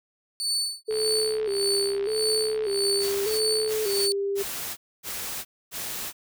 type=tone with tremolo; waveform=30% pulse; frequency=4491 Hz; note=C#8; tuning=22 cents sharp; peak=-20 dBFS; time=0.4-4.12 s; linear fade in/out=0 ms; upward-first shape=sine; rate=1.7 Hz; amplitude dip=100%
type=tone with vibrato; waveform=sine; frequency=415.3 Hz; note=G#4; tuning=in tune; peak=-24 dBFS; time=0.88-4.43 s; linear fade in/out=10 ms; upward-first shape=square; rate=0.84 Hz; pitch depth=74 cents each way
type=click train; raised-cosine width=0.3 ms; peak=-24 dBFS; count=186; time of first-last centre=0.91-3.739 s; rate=65.4 Hz
type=noise bursts; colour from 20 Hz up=white; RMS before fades=-33 dBFS; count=5; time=2.99-6.13 s; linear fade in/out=50 ms; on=420 ms; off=260 ms
effects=none